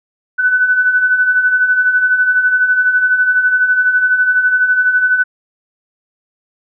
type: beating tone pair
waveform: sine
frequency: 1489 / 1501 Hz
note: F#6 / F#6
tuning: +11 / +24 cents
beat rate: 12 Hz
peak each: -18 / -10 dBFS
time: 0.38-5.24 s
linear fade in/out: 20 ms
effects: none